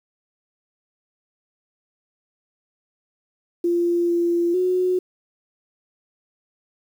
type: tone with pitch steps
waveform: sine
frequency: 345.4 / 343.5 / 365.7 Hz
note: F4 / F4 / F#4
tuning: -19 / -29 / -20 cents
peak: -17 dBFS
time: 3.64-4.99 s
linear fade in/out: 5 ms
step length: 450 ms
effects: 8-bit